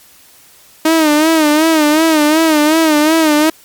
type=tone with vibrato; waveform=sawtooth; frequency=311.1 Hz; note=D#4; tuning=in tune; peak=-4 dBFS; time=0.85-3.5 s; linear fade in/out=5 ms; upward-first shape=sine; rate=2.7 Hz; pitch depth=84 cents each way; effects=white hiss -44 dBFS RMS until 3.64 s + MP3 96 kbps